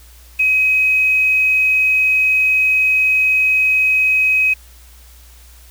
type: tone with quantisation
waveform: sine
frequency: 2532 Hz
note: D#7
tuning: 30 cents sharp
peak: -11 dBFS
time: 0.39-4.54 s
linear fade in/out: 10 ms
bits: 6
effects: added 60 Hz sine -41 dBFS peak until 5.7 s + white hiss -47 dBFS RMS until 5.7 s